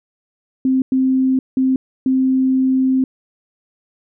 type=tone bursts at uneven times; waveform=sine; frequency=261.6 Hz; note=C4; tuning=in tune; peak=-12 dBFS; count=4; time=0.65-0.82 / 0.92-1.39 / 1.57-1.76 / 2.06-3.04 s; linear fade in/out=2 ms; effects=none